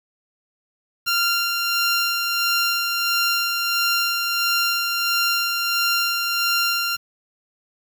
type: tone with tremolo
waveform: 15% pulse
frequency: 1387 Hz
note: F6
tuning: 12 cents flat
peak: -11 dBFS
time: 1.06-6.97 s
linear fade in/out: 20 ms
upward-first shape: sine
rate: 1.5 Hz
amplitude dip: 35%
effects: 7-bit